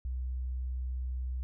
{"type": "tone", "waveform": "sine", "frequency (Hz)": 63.2, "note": "B1", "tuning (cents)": 41, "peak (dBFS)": -32, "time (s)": [0.05, 1.43], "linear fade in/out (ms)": 0, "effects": []}